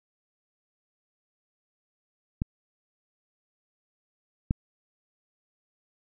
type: clicks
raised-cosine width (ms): 5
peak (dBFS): -14 / -11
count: 2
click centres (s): 2.419 / 4.509
effects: none